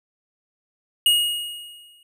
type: tone with exponential decay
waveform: square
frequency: 2875 Hz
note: F7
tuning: 50 cents sharp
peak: -13 dBFS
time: 1.06-2.03 s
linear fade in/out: 2 ms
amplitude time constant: 210 ms
effects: none